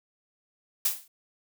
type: noise with exponential decay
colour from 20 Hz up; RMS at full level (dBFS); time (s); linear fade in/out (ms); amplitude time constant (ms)
blue; -21; 0.85-1.08; 5; 48
effects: none